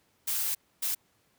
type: noise bursts at uneven times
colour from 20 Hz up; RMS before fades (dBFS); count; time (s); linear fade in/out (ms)
blue; -30; 2; 0.27-0.55 / 0.82-0.95; 10
effects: pink hiss -69 dBFS RMS until 1.38 s + high-pass 80 Hz 12 dB/octave